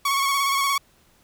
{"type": "tone with vibrato", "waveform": "sawtooth", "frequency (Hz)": 1108.7, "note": "C#6", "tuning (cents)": 0, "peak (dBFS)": -16, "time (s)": [0.05, 0.78], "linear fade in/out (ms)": 5, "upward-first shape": "square", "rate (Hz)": 17, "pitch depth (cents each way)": 27, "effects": ["pink hiss -59 dBFS RMS until 1.23 s"]}